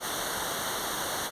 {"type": "noise with comb filter", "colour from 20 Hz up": "pink", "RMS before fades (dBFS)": -32, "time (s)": [0, 1.31], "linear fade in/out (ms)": 50, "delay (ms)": 0.4, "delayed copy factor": -0.9, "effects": ["resampled to 32000 Hz"]}